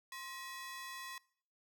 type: ring-modulated tone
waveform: sawtooth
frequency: 1480 Hz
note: F#6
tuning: in tune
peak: -38 dBFS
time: 0.12-1.18 s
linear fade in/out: 2 ms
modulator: 427 Hz
effects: noise-tail reverb RT60 0.6 s tail -23 dB re dry